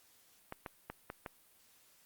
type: clicks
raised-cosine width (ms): 0.5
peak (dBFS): -26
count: 5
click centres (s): 0.524 / 0.662 / 0.9 / 1.101 / 1.262
effects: white hiss -66 dBFS RMS until 2.05 s + Opus 48 kbps